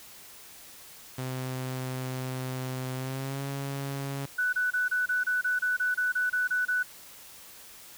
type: tone with pitch glide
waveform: sawtooth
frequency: 129.1 to 138.37 Hz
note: C3 to C#3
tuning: -23 to -3 cents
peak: -28 dBFS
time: 1.18-4.26 s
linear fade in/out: 5 ms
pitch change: +120 cents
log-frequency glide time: 2.95-3.42 s
type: tone bursts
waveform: sine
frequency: 1488 Hz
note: F#6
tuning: 9 cents sharp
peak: -24 dBFS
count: 14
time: 4.38-6.831 s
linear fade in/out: 10 ms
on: 150 ms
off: 27 ms
effects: white hiss -49 dBFS RMS until 7.97 s